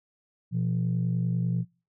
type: tone pair together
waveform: sine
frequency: 121.5 / 171.68 Hz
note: B2 / F3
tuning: -28 / -29 cents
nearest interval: tritone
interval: 599 cents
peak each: -26 dBFS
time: 0.51-1.65 s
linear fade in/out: 50 ms
effects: noise-tail reverb RT60 0.3 s tail -22 dB re dry + tanh soft clip ceiling -19 dBFS